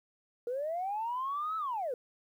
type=linear two-way sweep; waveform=sine; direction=up then down; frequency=466.2 to 1318.5 to 466.2 Hz; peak=-31 dBFS; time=0.47-1.94 s; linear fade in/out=2 ms; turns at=1.57 s; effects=tanh soft clip ceiling -27 dBFS + 11-bit